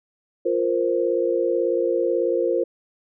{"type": "chord", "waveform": "sine", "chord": "F suspended fourth", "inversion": "none", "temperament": "just", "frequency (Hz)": [349.2, 465.6, 523.8], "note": ["F4", "Bb4", "C5"], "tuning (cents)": [0, -2, 2], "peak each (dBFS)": -23, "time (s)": [0.45, 2.64], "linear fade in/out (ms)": 10, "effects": []}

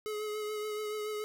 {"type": "tone with vibrato", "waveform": "square", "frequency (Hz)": 424.6, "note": "G#4", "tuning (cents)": 38, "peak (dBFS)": -35, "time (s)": [0.06, 1.24], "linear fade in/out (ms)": 0, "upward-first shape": "triangle", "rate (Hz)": 7, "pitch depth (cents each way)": 26, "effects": []}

